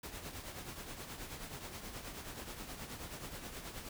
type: noise with tremolo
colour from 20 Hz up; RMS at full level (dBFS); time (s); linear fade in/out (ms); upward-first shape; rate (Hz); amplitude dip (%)
pink; -44; 0.03-3.89; 5; triangle; 9.4; 60
effects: none